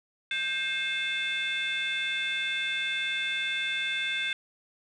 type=tone cluster; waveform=sine; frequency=1579 / 2139 / 2622 / 3540 Hz; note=G6 / C7 / E7 / A7; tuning=+12 / +38 / -10 / +10 cents; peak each=-32 / -33 / -32 / -31 dBFS; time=0.31-4.33 s; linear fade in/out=2 ms; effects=tanh soft clip ceiling -22 dBFS